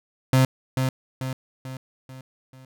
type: tone with echo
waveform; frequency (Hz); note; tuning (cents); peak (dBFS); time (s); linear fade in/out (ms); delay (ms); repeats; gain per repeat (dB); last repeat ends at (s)
35% pulse; 130.81; C3; 0; -13; 0.33-0.45; 2; 440; 5; -6; 2.65
effects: none